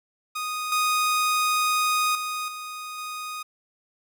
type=tone with level steps; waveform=sawtooth; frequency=1242 Hz; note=D#6; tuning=3 cents flat; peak=-24 / -17 / -24 / -30 / -28 dBFS; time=0.35-3.43 s; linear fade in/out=10 ms; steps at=0.72 / 2.15 / 2.48 / 2.98 s; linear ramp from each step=2 ms; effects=none